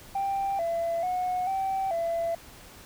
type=tone with pitch steps; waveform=sine; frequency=787 / 673 / 730 / 772 / 672 Hz; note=G5 / E5 / F#5 / G5 / E5; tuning=+7 / +36 / -24 / -27 / +33 cents; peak=-24 dBFS; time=0.15-2.35 s; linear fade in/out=5 ms; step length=440 ms; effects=tanh soft clip ceiling -23 dBFS + pink hiss -49 dBFS RMS until 2.85 s